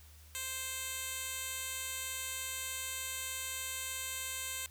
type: tone with band-pass filter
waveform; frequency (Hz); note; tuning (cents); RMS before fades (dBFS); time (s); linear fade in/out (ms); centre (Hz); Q
10% pulse; 523.3; C5; 0; -40; 0.35-4.66; 0; 9500; 0.79
effects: added 76 Hz sine -55 dBFS peak until 4.7 s + white hiss -61 dBFS RMS until 4.7 s